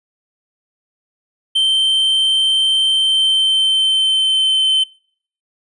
triangle tone with pitch glide, 3116 to 3078 Hz, G7 to G7, -11 to -32 cents, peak -10 dBFS, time 1.55-4.84 s, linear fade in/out 10 ms, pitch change -21 cents, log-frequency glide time 2.89-4.7 s, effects noise-tail reverb RT60 0.6 s tail -25 dB re dry + resampled to 24000 Hz

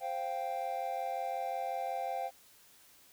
triangle chord, C suspended fourth, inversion none, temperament equal, 523.3 / 698.5 / 784 Hz, C5 / F5 / G5, 0 / 0 / 0 cents, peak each -39 / -36 / -35 dBFS, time 0-2.31 s, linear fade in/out 50 ms, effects white hiss -61 dBFS RMS until 3.12 s

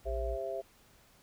sine tone, 58 Hz, A#1, 8 cents flat, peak -34 dBFS, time 0.04-0.38 s, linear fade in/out 50 ms
harmonic tone, 133.2 Hz, C3, 31 cents sharp, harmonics 3 / 4 / 5, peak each -40 / -40 / -37 dBFS, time 0.05-0.62 s, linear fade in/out 20 ms
effects pink hiss -63 dBFS RMS until 1.22 s

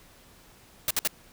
white noise bursts, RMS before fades -25 dBFS, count 3, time 0.88-1.075 s, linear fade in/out 2 ms, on 27 ms, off 57 ms, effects pink hiss -55 dBFS RMS until 1.32 s

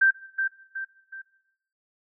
sine tone with echo, 1567 Hz, G6, 1 cent flat, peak -15 dBFS, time 0.01-0.11 s, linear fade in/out 10 ms, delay 370 ms, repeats 3, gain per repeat -7 dB, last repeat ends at 1.22 s, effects noise-tail reverb RT60 0.8 s tail -17 dB re dry

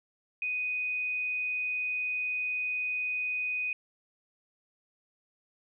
sine tone, 2492 Hz, D#7, 2 cents sharp, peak -29 dBFS, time 0.42-3.73 s, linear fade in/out 2 ms, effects none

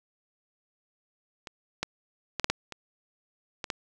clicks, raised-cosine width 0.2 ms, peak -22 / -11 / -12 / -6 / -7 / -21 / -16 / -12 dBFS, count 8, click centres 1.472 / 1.83 / 2.397 / 2.444 / 2.5 / 2.723 / 3.642 / 3.702 s, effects none

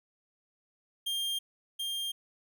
45% pulse tone with echo, 3200 Hz, G7, 35 cents sharp, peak -30 dBFS, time 1.06-1.39 s, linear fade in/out 10 ms, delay 730 ms, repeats 1, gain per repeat -2 dB, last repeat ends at 2.12 s, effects none

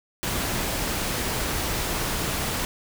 pink noise, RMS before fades -27 dBFS, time 0.23-2.65 s, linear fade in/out 0 ms, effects none

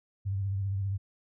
sine tone with vibrato, 98 Hz, G2, in tune, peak -28 dBFS, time 0.25-0.98 s, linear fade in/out 20 ms, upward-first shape triangle, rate 15 Hz, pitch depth 61 cents each way, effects none

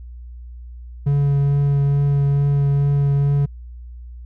triangle tone with vibrato, 141.4 Hz, C#3, 35 cents sharp, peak -12 dBFS, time 1.06-3.46 s, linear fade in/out 10 ms, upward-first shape triangle, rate 2.3 Hz, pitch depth 13 cents each way, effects added 60 Hz sine -33 dBFS peak until 4.25 s

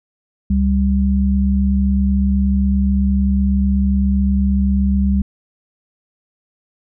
sine tone pair together, 69.3 / 197.09 Hz, C#2 / G3, 0 / +10 cents, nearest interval octave + tritone, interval 1810 cents, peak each -15 dBFS, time 0.5-5.22 s, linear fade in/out 5 ms, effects none

